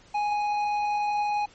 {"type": "tone with tanh clipping", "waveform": "sine", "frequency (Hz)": 830.6, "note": "G#5", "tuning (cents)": 0, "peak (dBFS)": -25, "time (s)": [0.14, 1.46], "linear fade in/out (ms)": 10, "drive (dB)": 9, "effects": ["pink hiss -55 dBFS RMS until 1.54 s", "MP3 32 kbps"]}